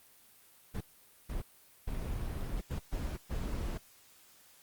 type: noise bursts at uneven times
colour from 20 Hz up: brown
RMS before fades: -36 dBFS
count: 6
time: 0.74-0.81 / 1.29-1.42 / 1.87-2.61 / 2.7-2.79 / 2.92-3.17 / 3.3-3.78 s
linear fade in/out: 10 ms
effects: white hiss -61 dBFS RMS until 4.62 s + Opus 32 kbps